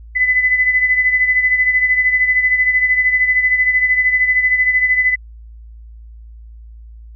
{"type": "beating tone pair", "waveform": "sine", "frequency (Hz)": [2006, 2019], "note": ["B6", "B6"], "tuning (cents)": [26, 38], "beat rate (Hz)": 13, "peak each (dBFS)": [-12, -19], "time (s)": [0.15, 5.16], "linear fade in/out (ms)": 20, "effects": ["added 56 Hz sine -34 dBFS peak until 7.15 s"]}